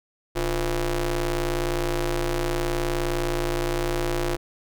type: ring-modulated tone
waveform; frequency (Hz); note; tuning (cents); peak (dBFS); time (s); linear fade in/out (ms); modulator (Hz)
sawtooth; 160.3; E3; -48; -16; 0.35-4.37; 20; 190
effects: none